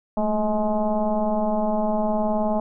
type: tone with frequency modulation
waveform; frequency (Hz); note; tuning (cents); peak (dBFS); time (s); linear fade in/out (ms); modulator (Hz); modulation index
sine; 427.7; A4; -49; -19; 0.17-2.6; 2; 209; 2.1
effects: none